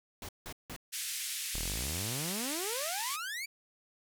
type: noise bursts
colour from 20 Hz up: pink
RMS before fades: -43 dBFS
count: 3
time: 0.22-0.764 s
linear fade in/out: 2 ms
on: 68 ms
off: 170 ms
type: band-pass noise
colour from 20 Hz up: white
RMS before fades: -38 dBFS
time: 0.92-3.17 s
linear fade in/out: 20 ms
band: 1900 to 12000 Hz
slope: 24 dB/octave
type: exponential sweep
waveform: sawtooth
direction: up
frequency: 34.28 to 2363 Hz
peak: -33 dBFS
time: 1.54-3.46 s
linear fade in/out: 10 ms
effects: none